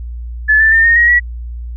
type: tone with pitch steps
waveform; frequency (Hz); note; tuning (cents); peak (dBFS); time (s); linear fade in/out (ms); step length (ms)
sine; 1727 / 1766.3 / 1806.6 / 1847.7 / 1889.8 / 1932.9; A6 / A6 / A6 / A#6 / A#6 / B6; -33 / +6 / +45 / -16 / +23 / -38; -6; 0.48-1.2; 20; 120
effects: added 59 Hz sine -22 dBFS peak until 1.76 s